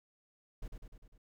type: noise with echo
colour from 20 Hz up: brown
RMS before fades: -41 dBFS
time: 0.62-0.68 s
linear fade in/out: 5 ms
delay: 100 ms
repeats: 5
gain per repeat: -4 dB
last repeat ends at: 1.18 s
effects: none